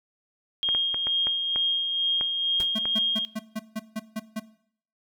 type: tone with tremolo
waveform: sine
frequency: 3237 Hz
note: G#7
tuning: 45 cents flat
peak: -21 dBFS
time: 0.63-3.25 s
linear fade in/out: 0 ms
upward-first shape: sine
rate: 2.2 Hz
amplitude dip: 40%
type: clicks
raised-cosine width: 0.5 ms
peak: -19 dBFS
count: 8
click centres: 0.689 / 0.749 / 0.944 / 1.07 / 1.27 / 1.56 / 2.211 / 2.855 s
type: noise with exponential decay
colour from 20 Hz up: pink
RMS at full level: -32 dBFS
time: 2.6-2.69 s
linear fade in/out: 1 ms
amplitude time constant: 18 ms
type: tone bursts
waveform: square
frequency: 218.8 Hz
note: A3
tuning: 9 cents flat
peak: -28 dBFS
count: 9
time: 2.75-4.399 s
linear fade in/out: 10 ms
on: 41 ms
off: 160 ms
effects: noise-tail reverb RT60 0.6 s tail -17 dB re dry